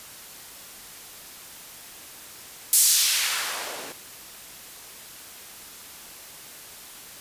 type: noise with band-pass filter sweep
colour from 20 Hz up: blue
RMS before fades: -23 dBFS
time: 2.73-3.92 s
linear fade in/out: 0 ms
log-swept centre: 9700 to 280 Hz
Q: 0.91
effects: white hiss -43 dBFS RMS until 7.2 s + resampled to 32000 Hz